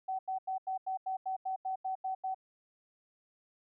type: tone bursts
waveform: sine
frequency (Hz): 758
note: F#5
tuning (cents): +42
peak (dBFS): -32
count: 12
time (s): 0.08-2.346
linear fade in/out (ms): 10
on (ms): 110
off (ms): 86
effects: none